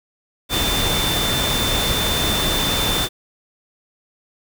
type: tone in noise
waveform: sine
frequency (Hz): 3552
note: A7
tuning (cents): +16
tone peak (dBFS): -22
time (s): 0.49-3.09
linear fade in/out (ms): 50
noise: pink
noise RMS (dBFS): -21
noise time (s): 0.49-3.09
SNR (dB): -4
effects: none